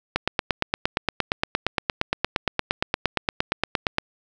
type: click train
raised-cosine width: 0.3 ms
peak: -4 dBFS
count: 34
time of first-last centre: 0.16-3.984 s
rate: 8.63 Hz
effects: none